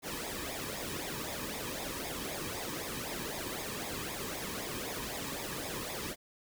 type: noise with flanger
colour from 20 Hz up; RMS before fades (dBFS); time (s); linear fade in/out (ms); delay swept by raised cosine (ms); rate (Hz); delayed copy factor
pink; -39; 0.02-6.16; 50; 0.67 to 1.46; 3.9; -0.7
effects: none